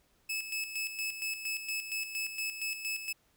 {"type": "tone with tremolo", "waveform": "sawtooth", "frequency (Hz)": 2601, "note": "E7", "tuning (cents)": -24, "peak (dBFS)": -29, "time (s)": [0.29, 3.13], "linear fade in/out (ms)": 10, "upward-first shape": "square", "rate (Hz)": 4.3, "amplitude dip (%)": 60, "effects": ["pink hiss -70 dBFS RMS until 3.36 s"]}